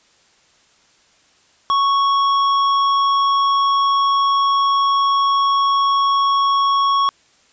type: tone with tanh clipping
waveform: sine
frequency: 1108.7 Hz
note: C#6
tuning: in tune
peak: -15 dBFS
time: 1.7-7.09 s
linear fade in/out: 0 ms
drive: 12 dB
effects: white hiss -55 dBFS RMS until 7.52 s + resampled to 16000 Hz